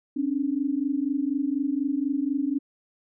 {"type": "tone pair together", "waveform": "sine", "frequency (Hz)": [268.5, 292.6], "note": ["C4", "D4"], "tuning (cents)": [45, -6], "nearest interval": "minor second", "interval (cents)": 149, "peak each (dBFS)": -26, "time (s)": [0.16, 2.59], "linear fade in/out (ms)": 10, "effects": []}